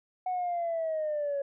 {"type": "linear sweep", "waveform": "sine", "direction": "down", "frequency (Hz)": [742, 554.4], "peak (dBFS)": -27, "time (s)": [0.26, 1.42], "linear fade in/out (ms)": 5, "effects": ["tanh soft clip ceiling -25 dBFS"]}